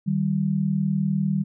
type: tone pair together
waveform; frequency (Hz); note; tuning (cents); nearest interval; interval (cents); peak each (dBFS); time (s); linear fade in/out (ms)
sine; 153.8 / 193.78; D#3 / G3; -20 / -20; major third; 400; -24 / -22; 0.06-1.44; 20
effects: none